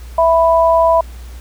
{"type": "tone pair together", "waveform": "sine", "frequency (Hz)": [660, 988.9], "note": ["E5", "B5"], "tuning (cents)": [2, 2], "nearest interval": "perfect fifth", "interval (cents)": 700, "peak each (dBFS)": [-10, -12], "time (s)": [0.18, 1.01], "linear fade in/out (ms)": 5, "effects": ["added 60 Hz sine -29 dBFS peak until 1.4 s", "pink hiss -43 dBFS RMS until 1.4 s"]}